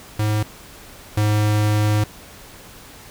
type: tone pair in turn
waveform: square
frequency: 106.5 / 105.58 Hz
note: G#2 / G#2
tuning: +44 / +29 cents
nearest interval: unison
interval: 15 cents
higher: first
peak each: -18 / -16 dBFS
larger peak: second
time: 0.19-0.43 / 1.17-2.04 s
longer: second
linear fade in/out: 5 ms
effects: pink hiss -42 dBFS RMS until 3.1 s